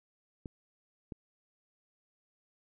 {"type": "clicks", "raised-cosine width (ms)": 3, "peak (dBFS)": -28, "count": 2, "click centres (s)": [0.458, 1.122], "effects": []}